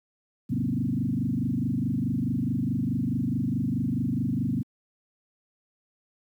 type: tone with frequency modulation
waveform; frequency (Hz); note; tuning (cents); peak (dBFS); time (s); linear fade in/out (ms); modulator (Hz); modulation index
sine; 185; F#3; 0; -23; 0.49-4.63; 20; 24.7; 3.5
effects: high-pass 100 Hz 12 dB/octave + 10-bit